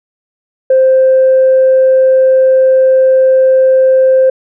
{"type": "tone", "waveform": "sine", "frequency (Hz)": 523.3, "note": "C5", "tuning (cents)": 0, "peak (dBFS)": -3, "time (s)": [0.7, 4.3], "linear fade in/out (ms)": 5, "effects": ["tanh soft clip ceiling -1 dBFS"]}